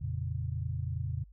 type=tone cluster; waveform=sine; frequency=86.3 / 115.4 / 138.4 Hz; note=F2 / A#2 / C#3; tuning=-20 / -17 / -2 cents; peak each=-35 / -36 / -37 dBFS; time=0.01-1.24 s; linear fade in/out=10 ms; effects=added 50 Hz sine -52 dBFS peak until 1.32 s